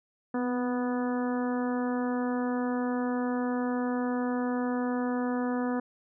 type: harmonic tone with a mistuned harmonic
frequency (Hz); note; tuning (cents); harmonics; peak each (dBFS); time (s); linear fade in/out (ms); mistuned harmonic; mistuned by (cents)
246.5; B3; -3; 1 / 2 / 3 / 4 / 5 / 6 / 7; -28 / -34 / -38 / -40 / -42 / -44 / -45; 0.34-5.8; 5; 1; +21
effects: none